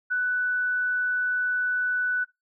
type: tone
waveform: sine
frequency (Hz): 1489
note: F#6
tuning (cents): +11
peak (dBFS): -22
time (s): 0.1-2.25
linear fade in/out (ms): 20
effects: noise-tail reverb RT60 0.2 s tail -22 dB re dry